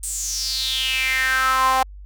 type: tone with high-pass filter sweep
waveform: sawtooth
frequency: 261.6 Hz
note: C4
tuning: in tune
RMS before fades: -21 dBFS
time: 0.03-1.83 s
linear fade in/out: 5 ms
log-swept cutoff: 8600 to 830 Hz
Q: 6
effects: added 49 Hz sine -36 dBFS peak until 2.05 s